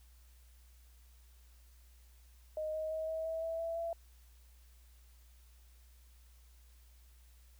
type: tone with pitch steps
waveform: sine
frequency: 621 / 627.9 / 634.8 / 641.8 / 648.9 / 656 / 663.3 / 670.6 Hz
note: D#5 / D#5 / D#5 / E5 / E5 / E5 / E5 / E5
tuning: -3 / +16 / +35 / -46 / -27 / -9 / +11 / +30 cents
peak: -35 dBFS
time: 2.57-3.93 s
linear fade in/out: 2 ms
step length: 170 ms
effects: added 60 Hz sine -58 dBFS peak until 7.59 s + white hiss -69 dBFS RMS until 7.59 s